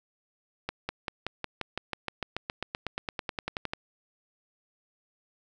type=accelerating click train; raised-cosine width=0.3 ms; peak=-15 dBFS; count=24; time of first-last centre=0.69-3.735 s; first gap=200 ms; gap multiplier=0.96; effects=none